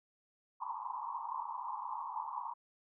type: band-pass noise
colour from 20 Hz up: pink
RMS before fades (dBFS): -41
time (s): 0.6-2.54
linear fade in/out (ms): 20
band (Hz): 860 to 1100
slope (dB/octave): 96
effects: none